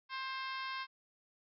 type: harmonic tone with a mistuned harmonic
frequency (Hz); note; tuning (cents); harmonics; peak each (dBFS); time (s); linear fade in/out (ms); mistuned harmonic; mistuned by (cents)
528; C5; +16; 2 / 3 / 4 / 5 / 6 / 7 / 8 / 9 / 10; -41 / -45 / -47 / -49 / -51 / -52 / -53 / -54 / -55; 0.09-0.87; 50; 6; +18
effects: none